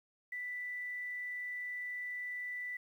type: tone with quantisation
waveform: sine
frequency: 1979 Hz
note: B6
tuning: 3 cents sharp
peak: -38 dBFS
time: 0.32-2.77 s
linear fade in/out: 5 ms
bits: 11
effects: none